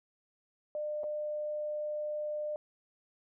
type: tone with dropouts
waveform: sine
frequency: 601 Hz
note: D5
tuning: 40 cents sharp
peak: -33 dBFS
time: 0.75-2.56 s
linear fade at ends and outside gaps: 1 ms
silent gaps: 1.034-1.04 s
effects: none